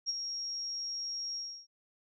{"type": "tone with ADSR envelope", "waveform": "sine", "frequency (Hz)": 5588, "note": "F8", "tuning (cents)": 0, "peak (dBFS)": -28, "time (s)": [0.06, 1.67], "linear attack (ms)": 33, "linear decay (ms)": 26, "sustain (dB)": -7, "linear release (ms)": 310, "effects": []}